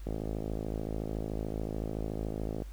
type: click train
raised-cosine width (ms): 2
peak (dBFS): -22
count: 138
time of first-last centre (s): 0.07-2.621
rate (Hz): 53.7
effects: added 49 Hz sine -40 dBFS peak until 2.72 s + pink hiss -59 dBFS RMS until 2.72 s